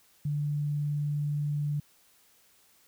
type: tone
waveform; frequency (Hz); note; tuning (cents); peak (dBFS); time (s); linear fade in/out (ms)
sine; 146.83; D3; 0; -27; 0.25-1.8; 5
effects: white hiss -63 dBFS RMS until 2.87 s